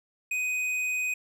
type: tone with tanh clipping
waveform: sine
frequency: 2500 Hz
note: D#7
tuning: 8 cents sharp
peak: -28 dBFS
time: 0.31-1.14 s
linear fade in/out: 5 ms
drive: 10 dB
effects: none